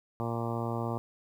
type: harmonic tone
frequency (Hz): 116.54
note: A#2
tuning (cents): 0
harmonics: 1 / 2 / 3 / 4 / 5 / 6 / 7 / 8 / 9 / 10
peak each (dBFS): -34 / -37 / -39 / -40 / -41 / -42 / -42 / -43 / -44 / -44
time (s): 0.2-0.98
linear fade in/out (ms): 0
effects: 10-bit